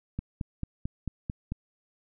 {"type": "click train", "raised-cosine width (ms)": 5, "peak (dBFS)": -19, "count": 7, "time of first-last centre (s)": [0.19, 1.52], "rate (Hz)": 4.51, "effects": []}